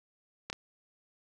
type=clicks; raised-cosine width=0.2 ms; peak=-19 dBFS; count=2; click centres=0.5 / 0.529 s; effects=none